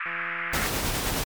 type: band-pass noise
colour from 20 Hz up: white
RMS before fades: -31 dBFS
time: 0-0.67 s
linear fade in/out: 5 ms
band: 1200 to 2300 Hz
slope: 48 dB/octave
type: click train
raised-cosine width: 0.5 ms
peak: -26 dBFS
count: 96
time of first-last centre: 0.06-0.619 s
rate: 170 Hz
type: noise with tremolo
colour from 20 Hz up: pink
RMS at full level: -26 dBFS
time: 0.53-1.24 s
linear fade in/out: 5 ms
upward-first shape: sine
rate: 9.6 Hz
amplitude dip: 30%
effects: MP3 96 kbps